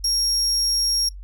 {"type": "tone", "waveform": "35% pulse", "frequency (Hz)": 5580, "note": "F8", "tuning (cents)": -2, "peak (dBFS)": -16, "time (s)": [0.04, 1.09], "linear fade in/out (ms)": 5, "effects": ["noise-tail reverb RT60 0.1 s tail -22 dB re dry", "added 47 Hz sine -34 dBFS peak until 1.23 s"]}